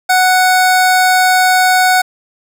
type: tone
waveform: 25% pulse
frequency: 740 Hz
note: F#5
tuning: in tune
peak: -4 dBFS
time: 0.09-2.02 s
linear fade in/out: 10 ms
effects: none